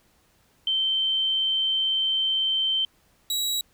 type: tone pair in turn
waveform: sine / sawtooth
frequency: 3109 / 3879 Hz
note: G7 / B7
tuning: -15 / -32 cents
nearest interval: major third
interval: 383 cents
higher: second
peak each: -21 dBFS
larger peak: neither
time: 0.67-2.85 / 3.3-3.61 s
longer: first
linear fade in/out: 2 ms
effects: pink hiss -63 dBFS RMS until 3.73 s